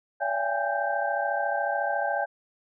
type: tone cluster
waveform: sine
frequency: 573 / 675 / 793 / 827 / 1564 Hz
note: D5 / E5 / G5 / G#5 / G6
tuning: -43 / +41 / +20 / -8 / -4 cents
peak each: -31 dBFS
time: 0.2-2.26 s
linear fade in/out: 20 ms
effects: none